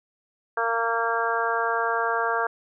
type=harmonic tone; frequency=230 Hz; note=A#3; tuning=23 cents flat; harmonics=2 / 3 / 4 / 5 / 6 / 7; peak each=-29 / -29 / -29 / -29 / -29 / -29 dBFS; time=0.57-2.47 s; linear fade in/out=5 ms; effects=none